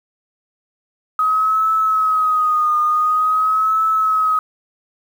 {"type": "tone with vibrato", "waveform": "sine", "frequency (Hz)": 1262, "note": "D#6", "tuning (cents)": 24, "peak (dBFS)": -13, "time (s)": [1.19, 4.39], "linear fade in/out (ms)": 2, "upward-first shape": "triangle", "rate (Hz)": 0.47, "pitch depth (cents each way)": 60, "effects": ["7-bit"]}